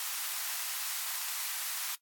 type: high-pass noise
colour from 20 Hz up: white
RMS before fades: -36 dBFS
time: 0-1.95 s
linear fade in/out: 0 ms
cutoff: 840 Hz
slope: 24 dB/octave
effects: noise-tail reverb RT60 0.1 s tail -17 dB re dry + AAC 64 kbps